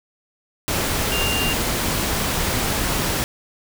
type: tone in noise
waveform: sine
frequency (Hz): 2794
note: F7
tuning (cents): 0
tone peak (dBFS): -23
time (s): 1.12-1.53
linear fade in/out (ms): 0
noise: pink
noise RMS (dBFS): -22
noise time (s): 0.68-3.24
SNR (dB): -4
effects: none